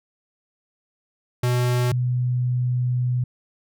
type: tone pair in turn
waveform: square / sine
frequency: 123.47 / 124.4 Hz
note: B2 / B2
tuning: 0 / +13 cents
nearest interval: unison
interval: 13 cents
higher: second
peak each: -19 dBFS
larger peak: neither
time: 1.43-1.92 / 1.92-3.24 s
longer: second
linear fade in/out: 5 ms
effects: none